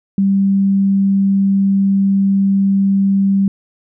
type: tone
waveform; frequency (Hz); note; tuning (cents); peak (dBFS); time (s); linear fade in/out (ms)
sine; 196; G3; 0; -10; 0.18-3.48; 2
effects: none